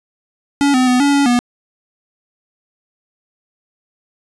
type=tone with pitch steps; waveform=square; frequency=283 / 254.9 / 250.2 / 283.9 / 282 / 243 Hz; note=C#4 / C4 / B3 / C#4 / C#4 / B3; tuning=+36 / -45 / +23 / +41 / +30 / -28 cents; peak=-11 dBFS; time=0.61-1.39 s; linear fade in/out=0 ms; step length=130 ms; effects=resampled to 24000 Hz + 7-bit